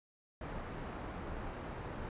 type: low-pass noise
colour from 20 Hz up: pink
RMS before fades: -43 dBFS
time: 0.41-2.09 s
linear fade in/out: 2 ms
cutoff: 1500 Hz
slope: 12 dB/octave
effects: resampled to 8000 Hz